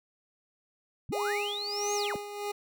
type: linear two-way sweep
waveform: sine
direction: up then down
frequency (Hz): 75.5 to 6640 to 75.5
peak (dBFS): -33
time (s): 1.09-2.16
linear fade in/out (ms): 0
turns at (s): 1.94
type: tone with tremolo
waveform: 25% pulse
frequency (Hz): 410.9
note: G#4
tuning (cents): -18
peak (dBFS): -25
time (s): 1.12-2.52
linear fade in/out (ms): 10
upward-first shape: sine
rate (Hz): 1.5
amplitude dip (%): 70
effects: none